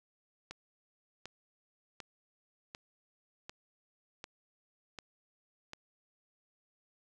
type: click train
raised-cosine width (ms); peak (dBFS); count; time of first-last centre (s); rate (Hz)
0.2; -26; 8; 0.51-5.734; 1.34
effects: none